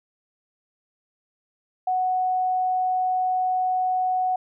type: tone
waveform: sine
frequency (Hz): 740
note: F#5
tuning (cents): 0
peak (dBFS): -20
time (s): 1.87-4.36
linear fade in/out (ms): 5
effects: none